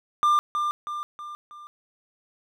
triangle tone with echo, 1195 Hz, D6, 30 cents sharp, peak -15 dBFS, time 0.23-0.39 s, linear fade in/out 0 ms, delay 320 ms, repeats 4, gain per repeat -6 dB, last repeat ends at 1.67 s, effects none

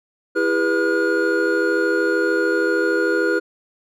triangle tone cluster, 331.3 / 404.5 / 492 / 1434 Hz, E4 / G#4 / B4 / F6, +9 / -46 / -7 / +45 cents, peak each -20 dBFS, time 0.35-3.4 s, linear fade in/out 20 ms, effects none

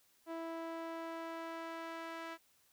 sawtooth tone with band-pass filter sweep, 329.3 Hz, E4, 2 cents flat, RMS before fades -44 dBFS, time 0.26-2.38 s, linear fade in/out 50 ms, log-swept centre 660 to 1500 Hz, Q 0.85, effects white hiss -71 dBFS RMS until 2.72 s

